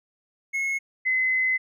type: tone pair in turn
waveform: triangle / sine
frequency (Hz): 2175 / 2039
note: C#7 / C7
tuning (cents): -33 / -45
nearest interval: minor second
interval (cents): 112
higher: first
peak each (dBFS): -22 / -20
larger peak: second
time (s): 0.53-0.79 / 1.05-1.58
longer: second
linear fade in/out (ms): 20
effects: none